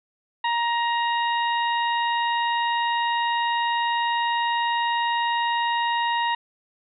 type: harmonic tone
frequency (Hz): 940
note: A#5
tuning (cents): +14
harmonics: 1 / 2 / 3 / 4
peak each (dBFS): -22 / -28 / -32 / -34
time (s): 0.44-6.35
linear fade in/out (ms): 5
effects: none